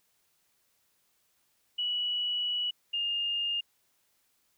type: tone pair in turn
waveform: sine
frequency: 2938 / 2824 Hz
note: F#7 / F7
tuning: -13 / +19 cents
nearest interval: minor second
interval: 68 cents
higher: first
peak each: -28 / -28 dBFS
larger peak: neither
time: 1.78-2.71 / 2.93-3.61 s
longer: first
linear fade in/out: 10 ms
effects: white hiss -72 dBFS RMS until 4.57 s